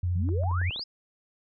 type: tone with vibrato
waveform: sine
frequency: 89 Hz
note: F2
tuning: 33 cents sharp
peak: -24 dBFS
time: 0.03-0.7 s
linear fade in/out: 5 ms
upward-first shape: sine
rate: 14 Hz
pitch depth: 27 cents each way
type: exponential sweep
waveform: sine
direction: up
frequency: 151.4 to 5274 Hz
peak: -32 dBFS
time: 0.15-0.84 s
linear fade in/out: 10 ms
type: clicks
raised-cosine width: 1 ms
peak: -31 dBFS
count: 7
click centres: 0.29 / 0.436 / 0.513 / 0.615 / 0.709 / 0.761 / 0.794 s
effects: none